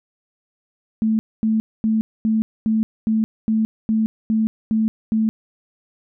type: tone bursts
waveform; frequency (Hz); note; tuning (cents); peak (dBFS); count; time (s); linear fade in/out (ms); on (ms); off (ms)
sine; 220; A3; 0; -15; 11; 1.02-5.29; 0; 170; 240
effects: none